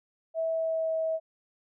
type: tone with pitch glide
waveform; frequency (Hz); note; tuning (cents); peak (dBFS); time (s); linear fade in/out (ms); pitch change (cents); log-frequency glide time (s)
sine; 651 to 643.9; E5 to E5; -22 to -41; -26; 0.34-1.2; 50; -19; 0.51-0.94
effects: none